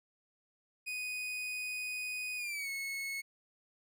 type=tone with pitch glide; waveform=40% pulse; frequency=2489 to 2192 Hz; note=D#7 to C#7; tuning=0 to -20 cents; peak=-36 dBFS; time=0.86-3.22 s; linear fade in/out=20 ms; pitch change=-220 cents; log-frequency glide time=2.37-2.69 s; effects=none